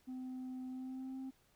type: tone with pitch glide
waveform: sine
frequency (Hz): 256.4 to 263.8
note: C4 to C4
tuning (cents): -35 to +14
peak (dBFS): -39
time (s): 0.07-1.31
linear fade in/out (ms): 20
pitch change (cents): +49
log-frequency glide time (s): 0.68-1.19
effects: tanh soft clip ceiling -41 dBFS + pink hiss -72 dBFS RMS until 1.55 s